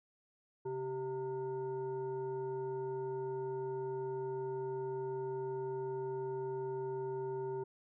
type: tone with frequency modulation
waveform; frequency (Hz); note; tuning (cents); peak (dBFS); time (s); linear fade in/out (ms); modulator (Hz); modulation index
sine; 388.7; G4; -15; -36; 0.65-7.64; 10; 524; 0.64
effects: none